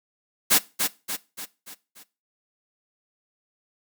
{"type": "noise with echo", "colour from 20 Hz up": "white", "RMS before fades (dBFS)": -17, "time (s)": [0.5, 0.59], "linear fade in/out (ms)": 20, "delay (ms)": 290, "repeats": 5, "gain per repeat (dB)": -6, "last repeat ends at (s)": 2.04, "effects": ["noise-tail reverb RT60 0.3 s tail -19 dB re dry", "high-pass 150 Hz 12 dB/octave"]}